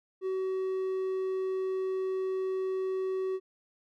triangle tone, 377.8 Hz, F#4, 36 cents sharp, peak -27 dBFS, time 0.21-3.4 s, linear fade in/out 50 ms, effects none

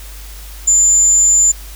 sine tone, 7110 Hz, A8, 17 cents sharp, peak -7 dBFS, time 0.67-1.52 s, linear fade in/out 10 ms, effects added 50 Hz sine -30 dBFS peak until 1.75 s + white hiss -37 dBFS RMS until 1.75 s

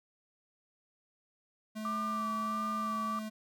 square tone, 216.5 Hz, A3, 28 cents flat, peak -38 dBFS, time 1.75-3.3 s, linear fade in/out 20 ms
sine tone with vibrato, 1174.7 Hz, D6, in tune, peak -33 dBFS, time 1.85-3.19 s, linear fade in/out 2 ms, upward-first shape sine, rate 1.5 Hz, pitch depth 37 cents each way
effects none

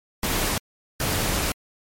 pink noise bursts at uneven times, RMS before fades -24 dBFS, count 2, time 0.23-0.58 / 1-1.52 s, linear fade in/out 2 ms, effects MP3 64 kbps

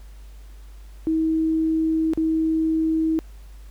sine tone with dropouts, 319.9 Hz, D#4, 48 cents sharp, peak -18 dBFS, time 1.07-3.19 s, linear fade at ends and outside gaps 0 ms, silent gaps 2.135-2.175 s, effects added 50 Hz sine -39 dBFS peak until 3.7 s + pink hiss -56 dBFS RMS until 3.7 s

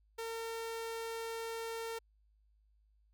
sawtooth tone, 455.3 Hz, A#4, 41 cents flat, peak -35 dBFS, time 0.18-1.99 s, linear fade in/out 10 ms, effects added 52 Hz sine -67 dBFS peak until 3.13 s

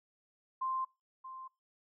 sine tone with echo, 1046.5 Hz, C6, in tune, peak -32 dBFS, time 0.61-0.85 s, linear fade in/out 10 ms, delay 630 ms, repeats 1, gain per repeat -12 dB, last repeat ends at 1.48 s, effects noise-tail reverb RT60 0.3 s tail -26 dB re dry

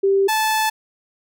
sine / sawtooth tone pair in turn, 392 / 871.9 Hz, G4 / A5, 0 / -16 cents, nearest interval octave + major second, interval 1384 cents, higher second, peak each -13 dBFS, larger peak neither, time 0.03-0.28 / 0.28-0.7 s, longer second, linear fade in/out 10 ms, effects none

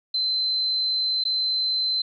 sine tone with dropouts, 4075 Hz, C8, 47 cents flat, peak -21 dBFS, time 0.14-2.02 s, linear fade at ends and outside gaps 5 ms, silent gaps 1.239-1.251 s, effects none

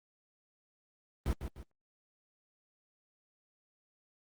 brown noise with echo, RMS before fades -31 dBFS, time 1.26-1.33 s, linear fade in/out 0 ms, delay 150 ms, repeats 2, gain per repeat -8 dB, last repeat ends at 1.63 s, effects Opus 24 kbps

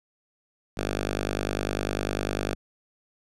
5% pulse tone with notch filter, 50 Hz, G1, 35 cents sharp, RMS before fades -29 dBFS, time 0.77-2.55 s, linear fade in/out 5 ms, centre 170 Hz, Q 1.8, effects low-pass 10000 Hz 12 dB/octave

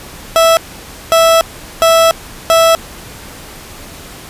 30% pulse tone bursts at uneven times, 658 Hz, E5, 3 cents flat, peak -3 dBFS, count 4, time 0.36-0.57 / 1.12-1.41 / 1.82-2.11 / 2.5-2.75 s, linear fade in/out 0 ms, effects pink hiss -32 dBFS RMS until 4.29 s + resampled to 32000 Hz

